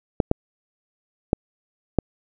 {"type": "clicks", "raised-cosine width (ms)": 2, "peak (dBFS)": -3, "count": 4, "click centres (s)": [0.202, 0.314, 1.331, 1.987], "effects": []}